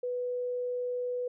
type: tone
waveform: sine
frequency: 493.9 Hz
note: B4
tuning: in tune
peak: -30 dBFS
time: 0.03-1.28 s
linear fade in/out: 5 ms
effects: none